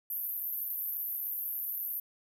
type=band-pass noise; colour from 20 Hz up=white; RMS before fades=-36 dBFS; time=0.1-2 s; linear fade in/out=5 ms; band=12000 to 14000 Hz; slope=96 dB/octave; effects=none